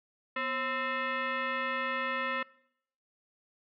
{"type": "tone with frequency modulation", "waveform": "sine", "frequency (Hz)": 246.9, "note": "B3", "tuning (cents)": 0, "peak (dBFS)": -30, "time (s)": [0.36, 2.43], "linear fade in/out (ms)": 5, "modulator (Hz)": 783, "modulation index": 2.9, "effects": ["noise-tail reverb RT60 0.7 s tail -22 dB re dry"]}